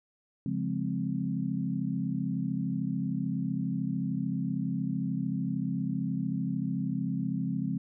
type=chord; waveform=sine; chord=Db major seventh; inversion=none; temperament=equal; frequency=138.59 / 174.61 / 207.7 / 261.6 Hz; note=Db3 / F3 / Ab3 / C4; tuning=0 / 0 / 0 / 0 cents; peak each=-35 / -33 / -34 / -34 dBFS; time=0.46-7.78 s; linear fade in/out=2 ms; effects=none